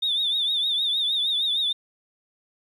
sine tone with vibrato, 3610 Hz, A7, 44 cents sharp, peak -20 dBFS, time 0.02-1.73 s, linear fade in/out 10 ms, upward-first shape triangle, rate 6.5 Hz, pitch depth 100 cents each way, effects tanh soft clip ceiling -17 dBFS + 10-bit

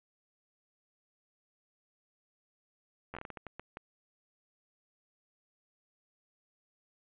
slowing click train, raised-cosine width 0.5 ms, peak -27 dBFS, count 11, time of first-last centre 3.14-3.771 s, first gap 11 ms, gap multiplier 1.36, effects resampled to 8000 Hz + 9-bit

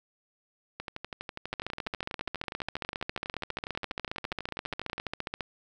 two click trains, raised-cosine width 0.3 ms, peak -16 / -20 dBFS, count 58 / 52, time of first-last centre 1.53-5.408 / 0.8-4.98 s, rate 14.7 / 12.2 Hz, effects none

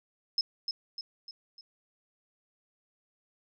sine tone with echo, 5170 Hz, E8, 34 cents flat, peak -24 dBFS, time 0.38-0.41 s, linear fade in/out 2 ms, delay 300 ms, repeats 4, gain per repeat -6 dB, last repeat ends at 1.61 s, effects none

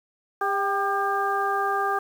harmonic tone with a mistuned harmonic, 400 Hz, G4, 35 cents sharp, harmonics 1 / 2 / 3 / 4, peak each -29 / -26 / -26 / -30 dBFS, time 0.41-1.99 s, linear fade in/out 5 ms, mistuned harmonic 2, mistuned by -33 cents, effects 8-bit

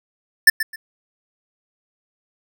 square tone with echo, 1772 Hz, A6, 12 cents sharp, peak -6 dBFS, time 0.47-0.5 s, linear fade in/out 5 ms, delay 130 ms, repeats 2, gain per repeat -13 dB, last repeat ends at 0.76 s, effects none

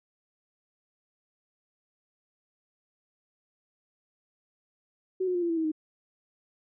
sine tone with pitch steps, 374.2 / 362.9 / 352 / 341.4 / 331.1 / 321.1 / 311.4 Hz, F#4 / F#4 / F4 / F4 / E4 / E4 / D#4, +20 / -34 / +14 / -39 / +8 / -45 / +2 cents, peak -25 dBFS, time 5.2-5.718 s, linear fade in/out 10 ms, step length 74 ms, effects none

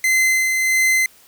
45% pulse tone with tremolo, 2060 Hz, C7, 28 cents flat, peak -13 dBFS, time 0.04-1.06 s, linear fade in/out 2 ms, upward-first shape sine, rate 1.5 Hz, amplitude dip 35%, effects white hiss -50 dBFS RMS until 1.27 s

